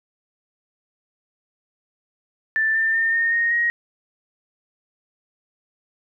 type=tone with pitch steps; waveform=sine; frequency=1768 / 1790.6 / 1813.5 / 1836.7 / 1860.2 / 1884 Hz; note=A6 / A6 / A#6 / A#6 / A#6 / A#6; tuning=+8 / +30 / -48 / -26 / -4 / +18 cents; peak=-17 dBFS; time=2.56-3.7 s; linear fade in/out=0 ms; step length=190 ms; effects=none